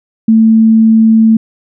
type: tone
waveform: sine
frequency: 222.6 Hz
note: A3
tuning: 20 cents sharp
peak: -3 dBFS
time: 0.28-1.37 s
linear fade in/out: 5 ms
effects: none